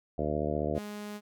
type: harmonic tone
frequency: 75.2 Hz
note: D2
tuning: 42 cents sharp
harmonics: 1 / 2 / 3 / 4 / 5 / 6 / 7 / 8 / 9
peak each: -37 / -37 / -37 / -37 / -37 / -37 / -37 / -37 / -37 dBFS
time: 0.18-0.79 s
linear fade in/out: 5 ms
type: tone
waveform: sawtooth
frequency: 208 Hz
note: G#3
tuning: 3 cents sharp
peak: -34 dBFS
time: 0.74-1.21 s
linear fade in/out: 50 ms
effects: none